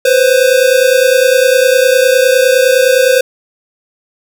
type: tone pair together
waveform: square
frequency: 501 / 530.8 Hz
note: B4 / C5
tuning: +25 / +25 cents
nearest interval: minor second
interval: 100 cents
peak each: -10 dBFS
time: 0.05-3.21 s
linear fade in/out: 5 ms
effects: 7-bit